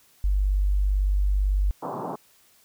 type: tone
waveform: sine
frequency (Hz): 49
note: G1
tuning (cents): 0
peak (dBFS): -19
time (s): 0.24-1.71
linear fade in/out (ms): 0
type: band-pass noise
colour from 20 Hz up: white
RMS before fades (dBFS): -32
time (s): 1.82-2.16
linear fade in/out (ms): 10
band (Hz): 130 to 1100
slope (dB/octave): 48
effects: white hiss -59 dBFS RMS until 2.64 s